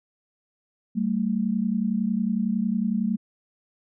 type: tone pair together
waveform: sine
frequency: 194.06 / 225 Hz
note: G3 / A3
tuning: -17 / +39 cents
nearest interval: minor third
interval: 256 cents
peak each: -25 / -24 dBFS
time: 0.95-3.17 s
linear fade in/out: 20 ms
effects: none

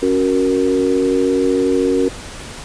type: chord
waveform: sine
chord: F# major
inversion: second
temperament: equal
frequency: 277.2 / 370 / 466.2 Hz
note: C#4 / F#4 / A#4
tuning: 0 / 0 / 0 cents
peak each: -17 dBFS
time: 0.02-2.09 s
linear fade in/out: 10 ms
effects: pink hiss -32 dBFS RMS until 2.64 s + resampled to 22050 Hz

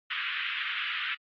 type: band-pass noise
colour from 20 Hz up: white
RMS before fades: -33 dBFS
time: 0.1-1.15 s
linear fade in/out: 10 ms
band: 1300 to 3200 Hz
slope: 48 dB/octave
effects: AAC 32 kbps

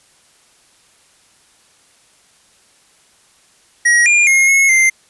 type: tone with pitch steps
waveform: square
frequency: 1901 / 2407 / 2147 / 2178 / 2089 Hz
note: A#6 / D7 / C7 / C#7 / C7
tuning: +33 / +42 / +44 / -31 / -3 cents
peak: -9 dBFS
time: 3.85-4.9 s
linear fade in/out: 10 ms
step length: 210 ms
effects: white hiss -52 dBFS RMS until 5.09 s + resampled to 24000 Hz

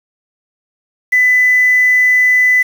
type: tone with quantisation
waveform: sine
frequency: 2000 Hz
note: B6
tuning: 21 cents sharp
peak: -7 dBFS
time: 1.12-2.63 s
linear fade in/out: 10 ms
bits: 5
effects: none

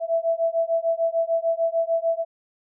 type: beating tone pair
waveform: sine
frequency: 659.3 / 666 Hz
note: E5 / E5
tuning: 0 / +18 cents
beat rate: 6.7 Hz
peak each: -23 dBFS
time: 0-2.25 s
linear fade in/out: 50 ms
effects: none

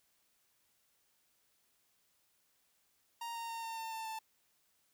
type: tone with pitch steps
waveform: 45% pulse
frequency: 932.3 / 924.3 / 916.3 / 908.4 / 900.5 / 892.8 / 885.1 Hz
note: A#5 / A#5 / A#5 / A#5 / A5 / A5 / A5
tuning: 0 / -15 / -30 / -45 / +40 / +25 / +10 cents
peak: -40 dBFS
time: 3.21-4.19 s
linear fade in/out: 5 ms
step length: 140 ms
effects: white hiss -75 dBFS RMS until 4.93 s

